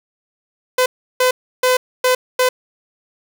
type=tone bursts at uneven times; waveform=sawtooth; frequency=507 Hz; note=B4; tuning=45 cents sharp; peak=-8 dBFS; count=5; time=0.78-0.86 / 1.2-1.31 / 1.63-1.77 / 2.04-2.15 / 2.39-2.49 s; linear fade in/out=5 ms; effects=none